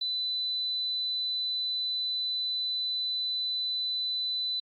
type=tone; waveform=sine; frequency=4000 Hz; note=B7; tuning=21 cents sharp; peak=-28 dBFS; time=0.01-4.6 s; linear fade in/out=5 ms; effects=AAC 48 kbps